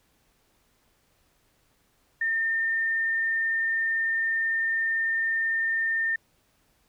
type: tone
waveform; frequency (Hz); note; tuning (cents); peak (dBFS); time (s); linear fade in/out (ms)
sine; 1811; A6; +49; -23; 2.21-6.16; 5
effects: pink hiss -67 dBFS RMS until 6.88 s